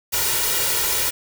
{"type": "noise with comb filter", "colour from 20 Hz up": "white", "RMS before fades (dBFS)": -21, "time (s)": [0.12, 1.11], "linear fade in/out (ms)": 20, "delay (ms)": 2.1, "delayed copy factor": 0.7, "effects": []}